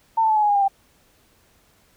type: tone with pitch steps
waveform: sine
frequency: 901 / 883.5 / 866.3 / 849.4 / 832.9 / 816.7 / 800.8 / 785.3 Hz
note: A5 / A5 / A5 / G#5 / G#5 / G#5 / G5 / G5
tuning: +41 / +7 / -27 / +39 / +5 / -29 / +37 / +3 cents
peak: -15 dBFS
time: 0.17-0.682 s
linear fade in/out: 10 ms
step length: 64 ms
effects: pink hiss -59 dBFS RMS until 1.96 s

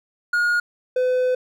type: tone pair in turn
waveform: triangle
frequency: 1434 / 505.8 Hz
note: F6 / B4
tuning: +45 / +41 cents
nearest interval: octave + tritone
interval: 1804 cents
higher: first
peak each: -15 dBFS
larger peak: neither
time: 0.33-0.6 / 0.96-1.35 s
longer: second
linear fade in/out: 5 ms
effects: none

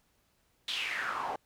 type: noise with band-pass filter sweep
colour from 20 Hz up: pink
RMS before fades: -35 dBFS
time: 0.68-1.36 s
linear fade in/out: 2 ms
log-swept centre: 3700 to 720 Hz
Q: 4.5
effects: pink hiss -72 dBFS RMS until 1.45 s

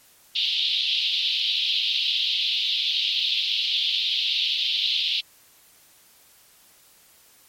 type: band-pass noise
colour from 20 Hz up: white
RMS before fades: -24 dBFS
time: 0.35-5.21 s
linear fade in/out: 10 ms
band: 2900 to 4000 Hz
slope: 48 dB/octave
effects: white hiss -55 dBFS RMS until 7.48 s + MP3 64 kbps

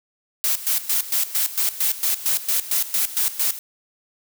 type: noise with tremolo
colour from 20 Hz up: blue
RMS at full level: -20 dBFS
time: 0.44-3.59 s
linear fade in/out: 0 ms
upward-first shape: square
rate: 4.4 Hz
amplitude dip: 80%
effects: none

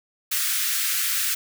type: high-pass noise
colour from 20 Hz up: white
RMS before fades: -24 dBFS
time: 0.31-1.35 s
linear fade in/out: 10 ms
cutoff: 1300 Hz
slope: 48 dB/octave
effects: none

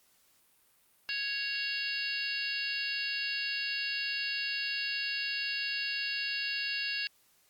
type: harmonic tone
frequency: 554.4 Hz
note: C#5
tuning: in tune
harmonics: 3 / 4 / 5 / 6 / 7 / 8 / 9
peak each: -38 / -45 / -35 / -47 / -44 / -38 / -41 dBFS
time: 1.09-7.07 s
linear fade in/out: 0 ms
effects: white hiss -67 dBFS RMS until 7.49 s + Opus 48 kbps

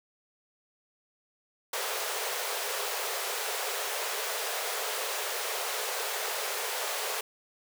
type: high-pass noise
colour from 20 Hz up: pink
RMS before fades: -33 dBFS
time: 1.73-7.21 s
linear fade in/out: 5 ms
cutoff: 400 Hz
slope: 96 dB/octave
effects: none

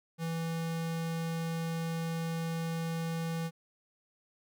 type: tone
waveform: square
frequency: 164.81 Hz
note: E3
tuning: in tune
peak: -33 dBFS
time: 0.18-3.51 s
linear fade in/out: 50 ms
effects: none

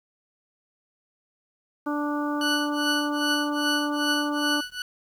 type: harmonic tone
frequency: 293.7 Hz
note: D4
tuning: in tune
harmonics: 1 / 2 / 3 / 4 / 5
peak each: -26 / -34 / -34 / -33 / -37 dBFS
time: 1.86-4.61 s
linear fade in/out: 10 ms
type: tone with tremolo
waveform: 20% pulse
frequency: 1480 Hz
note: F#6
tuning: in tune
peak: -17 dBFS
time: 2.41-4.82 s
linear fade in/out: 2 ms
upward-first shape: triangle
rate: 2.5 Hz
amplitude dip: 100%
effects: low-pass 10000 Hz 12 dB/octave + 9-bit

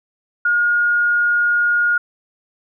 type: tone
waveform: sine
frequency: 1430 Hz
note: F6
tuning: 41 cents sharp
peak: -13 dBFS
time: 0.45-1.98 s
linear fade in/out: 5 ms
effects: none

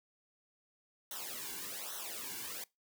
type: noise with flanger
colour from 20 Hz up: white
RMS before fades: -43 dBFS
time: 1.11-2.64 s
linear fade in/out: 2 ms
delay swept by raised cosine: 0.41 to 1.61 ms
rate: 1.2 Hz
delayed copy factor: -0.9
effects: noise-tail reverb RT60 0.2 s tail -22 dB re dry

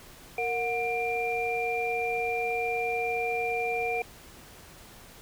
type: tone cluster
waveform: sine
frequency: 464.2 / 728 / 2378 Hz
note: A#4 / F#5 / D7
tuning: -7 / -28 / +21 cents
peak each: -31 dBFS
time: 0.38-4.02 s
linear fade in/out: 2 ms
effects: pink hiss -50 dBFS RMS until 5.21 s

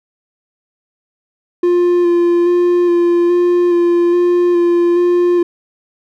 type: tone with vibrato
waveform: triangle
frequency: 349.2 Hz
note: F4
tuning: in tune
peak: -7 dBFS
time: 1.63-5.43 s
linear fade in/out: 5 ms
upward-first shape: square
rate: 1.2 Hz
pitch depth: 14 cents each way
effects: none

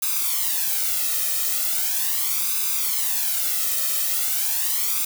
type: noise with flanger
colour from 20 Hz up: blue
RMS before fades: -23 dBFS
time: 0.02-5.05 s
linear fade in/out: 5 ms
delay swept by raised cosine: 0.8 to 1.61 ms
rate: 0.39 Hz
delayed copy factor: +0.8
effects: none

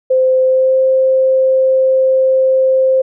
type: tone with pitch glide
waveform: sine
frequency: 518 to 524.6 Hz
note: C5 to C5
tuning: -17 to +4 cents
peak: -8 dBFS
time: 0.1-3.02 s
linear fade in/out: 10 ms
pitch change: +21 cents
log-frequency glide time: 0.43-0.79 s
effects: none

